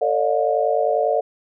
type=tone cluster; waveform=sine; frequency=449.4 / 562 / 612 / 714 Hz; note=A4 / C#5 / D#5 / F5; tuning=+37 / +24 / -29 / +38 cents; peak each=-22 dBFS; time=0.01-1.21 s; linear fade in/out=10 ms; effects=none